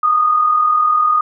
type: tone pair together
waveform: sine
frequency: 1195 / 1235 Hz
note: D6 / D#6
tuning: +30 / -13 cents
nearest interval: minor second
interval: 57 cents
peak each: -20 / -11 dBFS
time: 0.03-1.21 s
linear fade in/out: 5 ms
effects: none